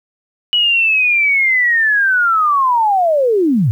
sine linear sweep, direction down, 2947 to 96 Hz, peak -10 dBFS, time 0.53-3.71 s, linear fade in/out 0 ms, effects 8-bit

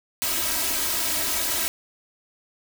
white noise with comb filter, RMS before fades -25 dBFS, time 0.22-1.68 s, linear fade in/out 0 ms, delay 3.1 ms, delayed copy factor +0.95, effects none

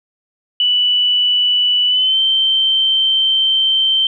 sine tone with pitch glide, 2965 to 3116 Hz, F#7 to G7, +3 to -11 cents, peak -11 dBFS, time 0.6-4.07 s, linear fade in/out 2 ms, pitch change +86 cents, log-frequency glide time 1.87-2.2 s, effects none

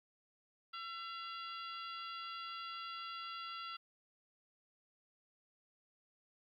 harmonic tone with a mistuned harmonic, 674 Hz, E5, 38 cents sharp, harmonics 2 / 3 / 4 / 5 / 6 / 7, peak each -45 / -57 / -51 / -52 / -58 / -55 dBFS, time 0.73-3.77 s, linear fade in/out 10 ms, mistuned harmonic 4, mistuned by +55 cents, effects 13-bit

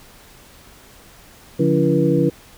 sine tone cluster, 145 / 177.1 / 283.2 / 337.9 / 481.1 Hz, D3 / F3 / C#4 / E4 / B4, -22 / +24 / +37 / +43 / -45 cents, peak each -20 dBFS, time 1.59-2.3 s, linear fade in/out 10 ms, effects pink hiss -46 dBFS RMS until 2.57 s

